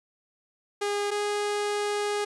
sawtooth tone pair in turn, 408.8 / 413.1 Hz, G#4 / G#4, -27 / -9 cents, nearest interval unison, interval 18 cents, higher second, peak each -22 dBFS, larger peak neither, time 0.81-1.11 / 1.11-2.25 s, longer second, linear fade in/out 10 ms, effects resampled to 24000 Hz

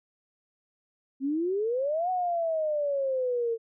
sine exponential two-way sweep, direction up then down, 261.6 to 745 to 451 Hz, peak -25 dBFS, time 1.2-3.58 s, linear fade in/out 50 ms, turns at 2.1 s, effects none

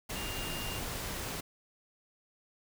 sine tone in noise, 2808 Hz, F7, 9 cents sharp, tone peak -42 dBFS, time 0.15-0.79 s, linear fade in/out 10 ms, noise pink, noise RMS -38 dBFS, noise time 0.09-1.41 s, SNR -7 dB, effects none

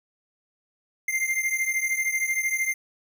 square beating tone pair, 2093 / 2106 Hz, C7 / C7, 0 / +11 cents, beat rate 13 Hz, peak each -26 / -29 dBFS, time 1.08-2.74 s, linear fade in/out 5 ms, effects none

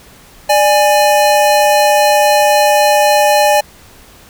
square tone pair together, 593.4 / 830 Hz, D5 / G#5, +18 / -1 cents, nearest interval tritone, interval 581 cents, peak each -11 dBFS, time 0.49-3.61 s, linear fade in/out 10 ms, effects pink hiss -41 dBFS RMS until 4.29 s

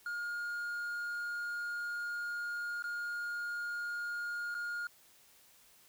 triangle tone with dropouts, 1422 Hz, F6, 31 cents sharp, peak -34 dBFS, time 0.06-4.87 s, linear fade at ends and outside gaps 2 ms, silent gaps 2.824-2.84 / 4.544-4.549 s, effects white hiss -63 dBFS RMS until 5.88 s

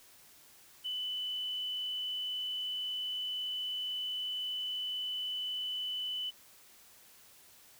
sine tone with frequency modulation, 3000 Hz, F#7, 23 cents sharp, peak -34 dBFS, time 0.84-6.31 s, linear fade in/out 20 ms, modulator 41.9 Hz, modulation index 0.66, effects white hiss -59 dBFS RMS until 7.79 s

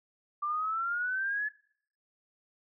sine exponential sweep, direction up, 1174 to 1725 Hz, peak -29 dBFS, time 0.42-1.49 s, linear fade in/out 10 ms, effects noise-tail reverb RT60 0.6 s tail -22 dB re dry

